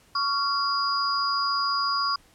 sine tone cluster, 1119 / 1385 / 4893 Hz, C#6 / F6 / D#8, +16 / -15 / -30 cents, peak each -25 / -31 / -27 dBFS, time 0.15-2.16 s, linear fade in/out 5 ms, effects pink hiss -58 dBFS RMS until 2.34 s + low-pass 12000 Hz 12 dB/octave

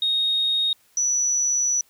sine tone pair in turn, 3729 / 5919 Hz, A#7 / F#8, 0 / 0 cents, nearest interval minor sixth, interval 800 cents, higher second, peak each -18 dBFS, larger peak neither, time 0.02-0.73 / 0.97-1.81 s, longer second, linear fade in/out 2 ms, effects tanh soft clip ceiling -14 dBFS + white hiss -60 dBFS RMS until 1.89 s

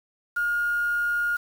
sine tone with quantisation, 1424 Hz, F6, 33 cents sharp, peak -22 dBFS, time 0.36-1.37 s, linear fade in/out 10 ms, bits 7, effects none

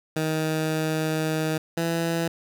15% pulse tone pair in turn, 157.3 / 166.65 Hz, D#3 / E3, +19 / +19 cents, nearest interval minor second, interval 100 cents, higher second, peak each -17 dBFS, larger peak neither, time 0.16-1.58 / 1.77-2.28 s, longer first, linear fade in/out 5 ms, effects none

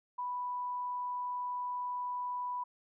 sine tone, 987.8 Hz, B5, in tune, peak -34 dBFS, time 0.18-2.64 s, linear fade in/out 10 ms, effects none

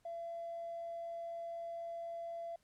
triangle tone with tanh clipping, 676 Hz, E5, 43 cents sharp, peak -40 dBFS, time 0.05-2.56 s, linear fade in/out 5 ms, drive 1 dB, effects pink hiss -75 dBFS RMS until 2.63 s + low-pass 12000 Hz 12 dB/octave

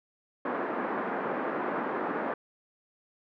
pink band-pass noise, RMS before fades -32 dBFS, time 0.45-2.34 s, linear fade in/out 5 ms, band 240 to 1600 Hz, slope 24 dB/octave, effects none

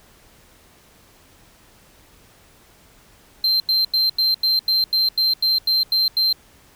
triangle tone bursts, 4134 Hz, C8, 22 cents flat, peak -14 dBFS, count 12, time 3.44-6.328 s, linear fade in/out 2 ms, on 160 ms, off 88 ms, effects pink hiss -52 dBFS RMS until 6.75 s

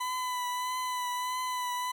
40% pulse tone with vibrato, 1000 Hz, B5, 21 cents sharp, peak -30 dBFS, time 0-1.92 s, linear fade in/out 10 ms, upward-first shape triangle, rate 1.6 Hz, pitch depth 28 cents each way, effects none

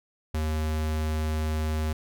square tone, 77.78 Hz, D#2, in tune, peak -26 dBFS, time 0.34-1.93 s, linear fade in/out 5 ms, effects none

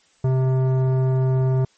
triangle tone with tanh clipping, 130.5 Hz, C3, 4 cents flat, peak -18 dBFS, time 0.24-1.65 s, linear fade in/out 5 ms, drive 18 dB, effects white hiss -59 dBFS RMS until 1.77 s + MP3 32 kbps

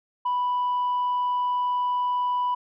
sine tone, 987.8 Hz, B5, in tune, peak -20 dBFS, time 0.25-2.55 s, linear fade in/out 10 ms, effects tanh soft clip ceiling -20 dBFS

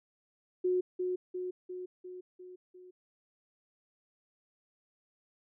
sine tone with echo, 364.5 Hz, F#4, 26 cents flat, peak -26 dBFS, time 0.64-0.81 s, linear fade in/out 10 ms, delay 350 ms, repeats 6, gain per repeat -4 dB, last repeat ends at 2.91 s, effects none

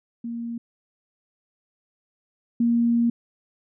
sine tone pair in turn, 233.8 / 234.9 Hz, A#3 / A#3, +5 / +13 cents, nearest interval unison, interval 8 cents, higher second, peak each -28 / -17 dBFS, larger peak second, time 0.24-0.58 / 2.6-3.1 s, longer second, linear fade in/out 5 ms, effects none

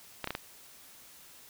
clicks, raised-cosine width 0.3 ms, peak -17 dBFS, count 4, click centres 0.243 / 0.274 / 0.306 / 0.351 s, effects white hiss -54 dBFS RMS until 1.49 s

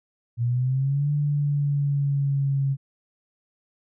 sine linear two-way sweep, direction up then down, 116.7 to 146.83 to 136.6 Hz, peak -20 dBFS, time 0.37-2.77 s, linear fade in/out 50 ms, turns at 1.11 s, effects none

